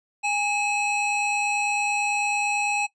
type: tone pair together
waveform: square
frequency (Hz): 821 / 2572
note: G#5 / E7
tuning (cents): -20 / -43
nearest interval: octave + minor sixth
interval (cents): 1977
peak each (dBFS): -26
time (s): 0.23-2.87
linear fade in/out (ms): 20
effects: noise-tail reverb RT60 0.1 s tail -19 dB re dry + resampled to 22050 Hz